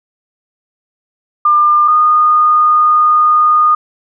sine tone pair in turn, 1199 / 1226.3 Hz, D6 / D#6, +36 / -26 cents, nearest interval unison, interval 38 cents, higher second, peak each -6 dBFS, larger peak neither, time 1.45-1.88 / 1.88-3.75 s, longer second, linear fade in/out 5 ms, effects none

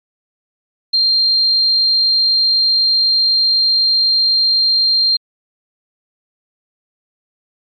sine tone, 4184 Hz, C8, 1 cent flat, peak -10 dBFS, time 0.93-5.17 s, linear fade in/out 10 ms, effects MP3 32 kbps

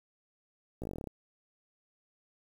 slowing click train, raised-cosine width 2 ms, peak -26 dBFS, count 12, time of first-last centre 0.82-1.073 s, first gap 16 ms, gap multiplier 1.07, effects 9-bit

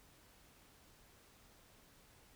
silence, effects pink hiss -65 dBFS RMS until 2.35 s

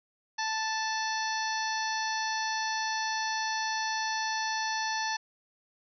harmonic tone with a mistuned harmonic, 880 Hz, A5, in tune, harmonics 1 / 2 / 3 / 4 / 5 / 6 / 7, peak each -32 / -34 / -42 / -44 / -38 / -41 / -41 dBFS, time 0.38-5.17 s, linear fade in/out 10 ms, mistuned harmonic 7, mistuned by -84 cents, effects none

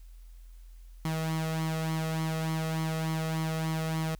sawtooth tone with flanger, 159.9 Hz, D#3, 48 cents sharp, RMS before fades -31 dBFS, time 1.05-4.15 s, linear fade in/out 2 ms, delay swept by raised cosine 0.94 to 1.58 ms, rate 3.4 Hz, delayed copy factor +0.6, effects added 42 Hz sine -46 dBFS peak until 4.19 s + white hiss -67 dBFS RMS until 4.19 s

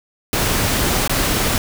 pink noise with dropouts, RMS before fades -18 dBFS, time 0.33-1.58 s, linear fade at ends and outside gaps 1 ms, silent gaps 1.077-1.095 s, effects none

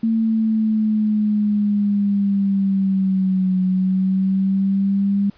sine exponential two-way sweep, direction down then up, 225.9 to 185 to 200.8 Hz, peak -15 dBFS, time 0.03-5.3 s, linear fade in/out 5 ms, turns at 3.61 s, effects pink hiss -54 dBFS RMS until 5.37 s + resampled to 11025 Hz

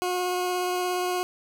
20% pulse tone with vibrato, 361.3 Hz, F#4, 41 cents flat, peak -20 dBFS, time 0.02-1.23 s, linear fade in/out 0 ms, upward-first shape sine, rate 17 Hz, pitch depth 9 cents each way, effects none

